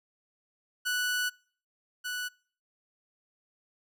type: tone pair in turn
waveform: sawtooth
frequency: 1480 / 1480 Hz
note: F#6 / F#6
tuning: 0 / 0 cents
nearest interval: unison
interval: 0 cents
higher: neither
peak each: -24 / -29 dBFS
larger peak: first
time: 0.85-1.3 / 2.04-2.29 s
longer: first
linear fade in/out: 20 ms
effects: noise-tail reverb RT60 0.5 s tail -26 dB re dry